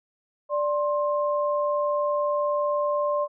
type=tone pair together; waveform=sine; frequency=587.3 / 1058 Hz; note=D5 / C6; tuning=0 / +19 cents; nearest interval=minor seventh; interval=1019 cents; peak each=-23 / -27 dBFS; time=0.49-3.28 s; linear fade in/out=50 ms; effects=none